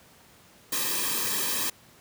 white noise with comb filter, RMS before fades -28 dBFS, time 0.72-1.7 s, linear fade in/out 5 ms, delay 1.4 ms, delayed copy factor -0.95, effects pink hiss -55 dBFS RMS until 2 s + high-pass 80 Hz 12 dB/octave

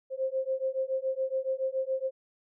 sine beating tone pair, 524 / 531.1 Hz, C5 / C5, +2 / +26 cents, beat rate 7.1 Hz, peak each -31 dBFS, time 0.1-2.11 s, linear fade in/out 50 ms, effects none

